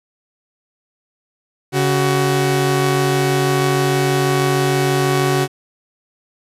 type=tone pair together; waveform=sawtooth; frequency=140.2 / 374.3 Hz; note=C#3 / F#4; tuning=+20 / +20 cents; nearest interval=octave + perfect fourth; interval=1700 cents; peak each=-13 dBFS; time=1.72-5.48 s; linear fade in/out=50 ms; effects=resampled to 32000 Hz + 8-bit